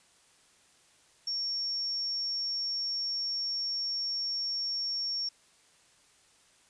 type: tone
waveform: sine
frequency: 5500 Hz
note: F8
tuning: 27 cents flat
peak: -30 dBFS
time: 1.27-5.29 s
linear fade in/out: 5 ms
effects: white hiss -63 dBFS RMS until 6.69 s + resampled to 22050 Hz